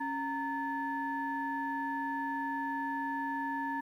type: tone cluster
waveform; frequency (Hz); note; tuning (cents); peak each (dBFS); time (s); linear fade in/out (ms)
sine; 276 / 923 / 1736; C#4 / A#5 / A6; -7 / -17 / -24; -37 / -34 / -39; 0-3.81; 10
effects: tanh soft clip ceiling -24 dBFS + 11-bit